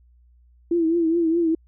sine tone with vibrato, 332.5 Hz, E4, 15 cents sharp, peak -17 dBFS, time 0.71-1.55 s, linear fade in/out 5 ms, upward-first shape triangle, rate 4.8 Hz, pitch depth 81 cents each way, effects added 60 Hz sine -52 dBFS peak until 1.67 s

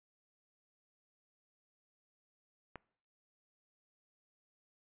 click, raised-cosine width 0.5 ms, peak -29 dBFS, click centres 2.757 s, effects noise-tail reverb RT60 0.6 s tail -23 dB re dry + resampled to 8000 Hz

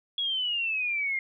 sine exponential sweep, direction down, 3358 to 2105 Hz, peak -26 dBFS, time 0.18-1.19 s, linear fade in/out 2 ms, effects none

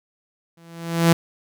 sawtooth tone with exponential growth, 167.3 Hz, E3, 26 cents sharp, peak -6 dBFS, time 0.57-1.13 s, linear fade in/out 5 ms, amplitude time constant 120 ms, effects none

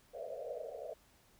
white band-pass noise, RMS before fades -44 dBFS, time 0.13-0.94 s, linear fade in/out 10 ms, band 450 to 670 Hz, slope 96 dB/octave, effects pink hiss -67 dBFS RMS until 1.39 s

